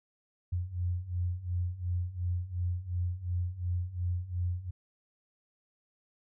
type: beating tone pair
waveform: sine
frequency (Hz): 87.2 / 90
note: F2 / F#2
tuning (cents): -2 / -47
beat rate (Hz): 2.8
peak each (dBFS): -35 / -32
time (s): 0.52-4.71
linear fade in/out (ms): 10
effects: none